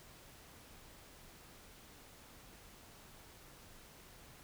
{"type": "silence", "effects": ["pink hiss -58 dBFS RMS until 4.43 s"]}